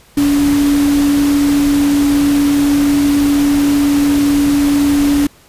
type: tone in noise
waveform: sine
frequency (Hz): 286.1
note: D4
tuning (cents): -45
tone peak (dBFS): -9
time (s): 0.17-5.27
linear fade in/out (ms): 5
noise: pink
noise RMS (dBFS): -23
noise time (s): 0.17-5.27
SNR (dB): +11
effects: pink hiss -46 dBFS RMS until 5.48 s + resampled to 32000 Hz